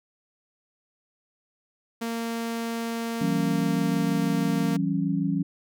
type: tone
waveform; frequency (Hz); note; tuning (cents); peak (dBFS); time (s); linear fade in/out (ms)
sawtooth; 230.3; A#3; -21; -24; 2.01-4.77; 10
type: chord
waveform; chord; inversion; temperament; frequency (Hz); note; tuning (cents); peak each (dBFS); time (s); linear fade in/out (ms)
sine; C# diminished; first; equal with one note detuned; 164.81 / 191.19 / 277.2; E3 / G3 / C#4; 0 / -43 / 0; -27; 3.21-5.43; 5
effects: none